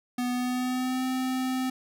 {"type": "tone with pitch glide", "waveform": "square", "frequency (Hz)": [246.9, 258], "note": ["B3", "C4"], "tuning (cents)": [0, -24], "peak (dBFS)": -27, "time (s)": [0.18, 1.7], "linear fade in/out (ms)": 5, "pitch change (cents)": 76, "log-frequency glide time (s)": [0.31, 1.04], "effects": []}